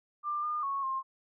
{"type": "tone with pitch steps", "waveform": "sine", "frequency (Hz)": [1190, 1212, 1103, 1062], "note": ["D6", "D#6", "C#6", "C6"], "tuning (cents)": [22, -46, -9, 25], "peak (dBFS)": -30, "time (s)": [0.23, 1.03], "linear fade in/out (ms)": 50, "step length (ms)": 200, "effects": []}